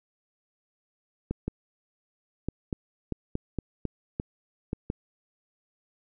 clicks, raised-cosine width 3 ms, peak -16 dBFS, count 11, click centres 1.31 / 1.48 / 2.486 / 2.728 / 3.123 / 3.354 / 3.587 / 3.853 / 4.199 / 4.731 / 4.901 s, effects none

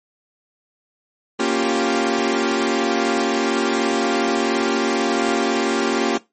sawtooth chord, G half-diminished seventh, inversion first, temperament equal, 233.1 / 277.2 / 349.2 / 392 Hz, Bb3 / Db4 / F4 / G4, 0 / 0 / 0 / 0 cents, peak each -19 dBFS, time 1.39-6.18 s, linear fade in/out 10 ms, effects noise-tail reverb RT60 0.2 s tail -19 dB re dry + MP3 32 kbps

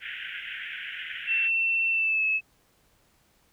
pink band-pass noise, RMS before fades -37 dBFS, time 0-1.5 s, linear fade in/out 50 ms, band 1500 to 3200 Hz, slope 96 dB/octave
sine tone with pitch glide, 2692 to 2593 Hz, E7 to E7, +36 to -29 cents, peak -22 dBFS, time 1.26-2.41 s, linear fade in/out 50 ms, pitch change -65 cents, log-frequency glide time 1.9-2.24 s
effects pink hiss -65 dBFS RMS until 3.52 s

